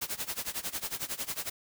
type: noise with tremolo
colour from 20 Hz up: white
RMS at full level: -33 dBFS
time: 0.01-1.5 s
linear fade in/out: 10 ms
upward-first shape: sine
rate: 11 Hz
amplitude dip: 90%
effects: none